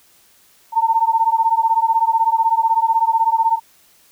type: beating tone pair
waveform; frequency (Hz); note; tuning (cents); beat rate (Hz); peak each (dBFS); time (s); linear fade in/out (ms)
sine; 897 / 913; A5 / A#5; +33 / -36; 16; -16; 0.72-3.6; 50
effects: white hiss -53 dBFS RMS until 4.11 s